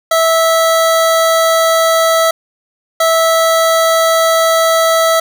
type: tone pair in turn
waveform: 25% pulse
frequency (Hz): 654 / 654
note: E5 / E5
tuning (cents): -14 / -14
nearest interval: unison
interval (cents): 0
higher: neither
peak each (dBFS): -5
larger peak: neither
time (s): 0.11-2.31 / 3-5.2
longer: neither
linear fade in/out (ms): 5
effects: none